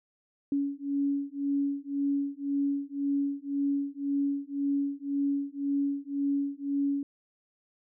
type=beating tone pair; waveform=sine; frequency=280.1 / 282 Hz; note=C#4 / C#4; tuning=+18 / +30 cents; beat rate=1.9 Hz; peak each=-30 dBFS; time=0.52-7.03 s; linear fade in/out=2 ms; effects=none